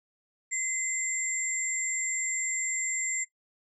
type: tone pair together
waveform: sine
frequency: 2056 / 7376 Hz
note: C7 / A#8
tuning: -31 / -19 cents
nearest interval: octave + minor seventh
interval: 2212 cents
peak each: -32 / -30 dBFS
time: 0.51-3.25 s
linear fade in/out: 20 ms
effects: noise-tail reverb RT60 0.1 s tail -18 dB re dry